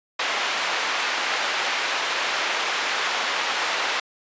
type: band-pass noise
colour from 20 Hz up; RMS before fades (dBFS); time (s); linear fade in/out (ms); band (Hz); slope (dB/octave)
white; -25; 0.19-4; 5; 570 to 2800; 12
effects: resampled to 16000 Hz